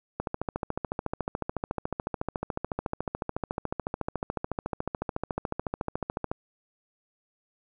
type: click train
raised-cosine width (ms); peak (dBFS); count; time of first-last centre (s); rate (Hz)
1; -15; 86; 0.2-6.315; 13.9
effects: none